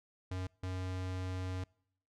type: tone bursts at uneven times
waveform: square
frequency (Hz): 92.5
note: F#2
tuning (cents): 0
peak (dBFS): -37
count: 2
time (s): 0.31-0.47 / 0.63-1.64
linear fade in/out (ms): 5
effects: noise-tail reverb RT60 0.7 s tail -26 dB re dry + low-pass 7000 Hz 12 dB/octave